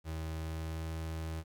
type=tone with pitch glide; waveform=35% pulse; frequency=79.8 to 80.59 Hz; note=D#2 to E2; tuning=+44 to -39 cents; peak=-35 dBFS; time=0.04-1.44 s; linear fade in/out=50 ms; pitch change=+17 cents; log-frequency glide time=0.31-0.93 s; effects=11-bit